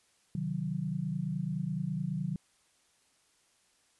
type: chord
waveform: sine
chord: C diminished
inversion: none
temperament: equal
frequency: 130.81 / 155.56 / 185 Hz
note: C3 / Eb3 / Gb3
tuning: 0 / 0 / 0 cents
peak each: -39 / -34 / -35 dBFS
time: 0.35-2.36 s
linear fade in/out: 2 ms
effects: white hiss -69 dBFS RMS until 3.99 s + resampled to 24000 Hz